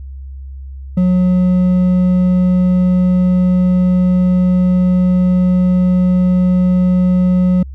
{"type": "tone with hard clipping", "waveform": "triangle", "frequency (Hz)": 181.8, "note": "F#3", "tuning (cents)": -30, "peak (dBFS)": -10, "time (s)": [0.97, 7.63], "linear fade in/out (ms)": 5, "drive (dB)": 7, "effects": ["added 67 Hz sine -26 dBFS peak until 7.74 s"]}